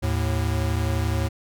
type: tone pair together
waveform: square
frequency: 77.5 / 109.17 Hz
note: D#2 / A2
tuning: -6 / -13 cents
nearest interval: tritone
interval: 593 cents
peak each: -25 dBFS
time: 0.02-1.29 s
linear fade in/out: 20 ms
effects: none